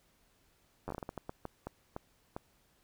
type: slowing click train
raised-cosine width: 1 ms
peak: -25 dBFS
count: 14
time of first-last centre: 0.88-2.365 s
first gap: 10 ms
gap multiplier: 1.36
effects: pink hiss -70 dBFS RMS until 2.83 s